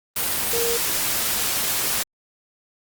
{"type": "tone in noise", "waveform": "sine", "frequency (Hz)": 467.6, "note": "A#4", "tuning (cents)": 5, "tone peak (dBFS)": -23, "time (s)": [0.53, 0.77], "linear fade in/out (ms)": 5, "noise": "white", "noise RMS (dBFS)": -23, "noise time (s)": [0.16, 2.03], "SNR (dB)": -3, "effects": ["Opus 32 kbps"]}